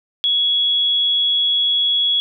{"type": "tone", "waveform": "sine", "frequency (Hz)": 3353, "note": "G#7", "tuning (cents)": 16, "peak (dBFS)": -14, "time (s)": [0.24, 2.2], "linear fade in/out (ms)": 0, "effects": []}